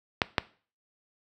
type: clicks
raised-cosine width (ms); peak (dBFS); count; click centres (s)
0.3; -5; 2; 0.218 / 0.382
effects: noise-tail reverb RT60 0.4 s tail -19 dB re dry + high-pass 60 Hz 12 dB/octave